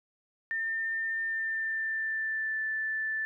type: tone with pitch glide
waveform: sine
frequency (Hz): 1804 to 1758.7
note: A6 to A6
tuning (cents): +43 to -1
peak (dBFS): -29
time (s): 0.51-3.25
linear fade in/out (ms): 0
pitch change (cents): -44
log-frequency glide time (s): 1.12-2.6
effects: none